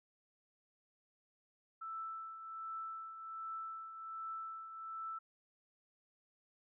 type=tone with tremolo; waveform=sine; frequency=1322 Hz; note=E6; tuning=5 cents sharp; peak=-40 dBFS; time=1.81-5.19 s; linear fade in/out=10 ms; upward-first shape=triangle; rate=1.3 Hz; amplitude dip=60%; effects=none